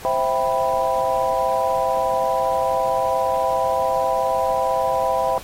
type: chord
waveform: sine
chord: C major seventh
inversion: none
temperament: equal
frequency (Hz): 523.3 / 659.3 / 784 / 987.8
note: C5 / E5 / G5 / B5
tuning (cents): 0 / 0 / 0 / 0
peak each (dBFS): -23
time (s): 0.05-5.38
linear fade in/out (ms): 0
effects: pink hiss -39 dBFS RMS until 5.43 s + AAC 48 kbps